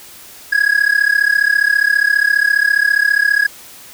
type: tone with amplitude modulation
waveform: triangle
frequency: 1661.2 Hz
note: G#6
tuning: in tune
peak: -5 dBFS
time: 0.52-3.47 s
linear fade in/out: 10 ms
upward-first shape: sine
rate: 34.8 Hz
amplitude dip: 90%
effects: white hiss -38 dBFS RMS until 3.93 s